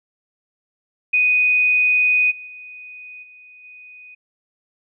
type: tone with level steps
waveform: sine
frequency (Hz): 2489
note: D#7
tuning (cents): 0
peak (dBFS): -13 / -33 / -35 / -42 / -39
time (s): 1.13-4.15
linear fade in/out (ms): 10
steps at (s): 2.3 / 2.46 / 3.22 / 3.63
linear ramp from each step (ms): 20
effects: none